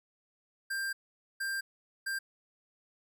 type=tone bursts at uneven times; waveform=square; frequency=1587 Hz; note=G6; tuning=21 cents sharp; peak=-33 dBFS; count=3; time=0.7-0.93 / 1.4-1.61 / 2.06-2.19 s; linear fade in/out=10 ms; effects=none